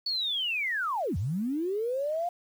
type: linear two-way sweep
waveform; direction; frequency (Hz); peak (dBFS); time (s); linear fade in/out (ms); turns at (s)
sine; down then up; 4497 to 77.78 to 714; -27; 0.06-2.29; 5; 1.17
effects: 9-bit